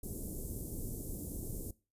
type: band-stop noise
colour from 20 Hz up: pink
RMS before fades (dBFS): -41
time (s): 0.03-1.71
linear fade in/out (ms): 5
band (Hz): 430 to 8500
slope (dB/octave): 24
effects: noise-tail reverb RT60 0.3 s tail -20 dB re dry + resampled to 32000 Hz